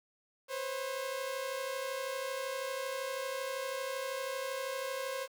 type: tone pair together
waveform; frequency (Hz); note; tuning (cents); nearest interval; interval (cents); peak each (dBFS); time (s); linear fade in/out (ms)
sawtooth; 505 / 537.7; B4 / C5; +39 / +47; minor second; 108; -37 / -33; 0.48-5.28; 50
effects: 10-bit